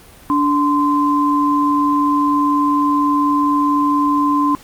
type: tone pair together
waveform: sine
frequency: 290.7 / 1035.2 Hz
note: D4 / C6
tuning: -18 / -19 cents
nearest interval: octave + minor seventh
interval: 2199 cents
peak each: -15 dBFS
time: 0.3-4.55 s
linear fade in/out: 0 ms
effects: pink hiss -43 dBFS RMS until 4.63 s + Opus 32 kbps